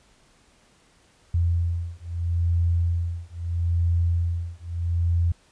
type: beating tone pair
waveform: sine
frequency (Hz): 85 / 85.77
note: F2 / F2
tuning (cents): -46 / -31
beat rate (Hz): 0.77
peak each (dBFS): -24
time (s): 1.34-5.32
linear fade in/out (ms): 5
effects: pink hiss -59 dBFS RMS until 5.51 s + resampled to 22050 Hz